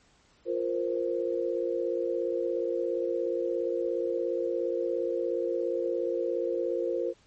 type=chord; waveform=sine; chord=F suspended fourth; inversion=none; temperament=equal; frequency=349.2 / 466.2 / 523.3 Hz; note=F4 / Bb4 / C5; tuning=0 / 0 / 0 cents; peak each=-31 dBFS; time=0.45-7.14 s; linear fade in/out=50 ms; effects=pink hiss -63 dBFS RMS until 7.26 s + MP3 32 kbps